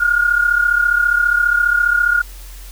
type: tone pair together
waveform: sine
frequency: 1417 / 1451.8 Hz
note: F6 / F#6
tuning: +25 / -33 cents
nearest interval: unison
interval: 42 cents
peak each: -13 / -17 dBFS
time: 0-2.22 s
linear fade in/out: 10 ms
effects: added 45 Hz sine -32 dBFS peak until 2.71 s + white hiss -41 dBFS RMS until 2.71 s